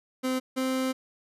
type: tone pair in turn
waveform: 30% pulse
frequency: 258.1 / 260.6 Hz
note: C4 / C4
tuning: -23 / -7 cents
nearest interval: unison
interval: 16 cents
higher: second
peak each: -23 dBFS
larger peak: neither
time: 0.23-0.4 / 0.56-0.93 s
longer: second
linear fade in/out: 20 ms
effects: resampled to 32000 Hz